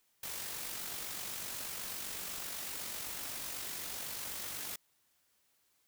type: noise with amplitude modulation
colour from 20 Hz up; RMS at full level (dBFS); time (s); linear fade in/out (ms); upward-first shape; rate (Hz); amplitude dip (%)
white; -40; 0.23-4.76; 5; sine; 48; 35
effects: white hiss -74 dBFS RMS until 5.87 s